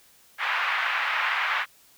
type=band-pass noise; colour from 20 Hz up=white; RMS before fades=-26 dBFS; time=0.38-1.66 s; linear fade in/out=50 ms; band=900 to 2400 Hz; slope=24 dB/octave; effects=white hiss -57 dBFS RMS until 1.97 s